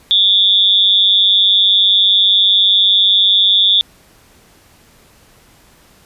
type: tone with amplitude modulation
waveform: sine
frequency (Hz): 3520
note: A7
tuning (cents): 0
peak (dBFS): -4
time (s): 0.11-3.81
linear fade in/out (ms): 0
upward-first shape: sine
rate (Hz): 195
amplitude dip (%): 90
effects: pink hiss -48 dBFS RMS until 6.05 s + resampled to 32000 Hz